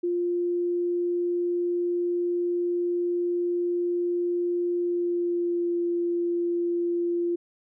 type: tone with pitch glide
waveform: sine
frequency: 350 to 345.6 Hz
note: F4 to F4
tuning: +4 to -18 cents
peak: -23 dBFS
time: 0.03-7.36 s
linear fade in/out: 10 ms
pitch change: -22 cents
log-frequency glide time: 4.79-5.78 s
effects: none